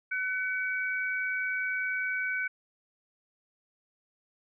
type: tone pair together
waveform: sine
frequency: 1509.7 / 2265 Hz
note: F#6 / C#7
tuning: +34 / +37 cents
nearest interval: perfect fifth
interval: 703 cents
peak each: -30 / -33 dBFS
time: 0.11-2.48 s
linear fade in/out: 10 ms
effects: none